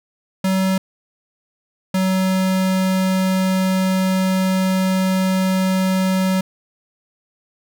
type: tone pair in turn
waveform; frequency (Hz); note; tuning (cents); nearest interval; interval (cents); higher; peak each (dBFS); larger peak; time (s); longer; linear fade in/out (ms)
square; 189.5 / 188.08; F#3 / F#3; +42 / +29; unison; 13; first; -16; neither; 0.44-0.78 / 1.94-6.41; second; 5
effects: none